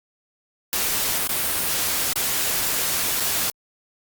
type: noise with dropouts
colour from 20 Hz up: white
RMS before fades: -23 dBFS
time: 0.73-3.5 s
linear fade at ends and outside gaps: 0 ms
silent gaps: 1.273-1.292 / 2.131-2.159 / 3.2-3.205 s
effects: Opus 48 kbps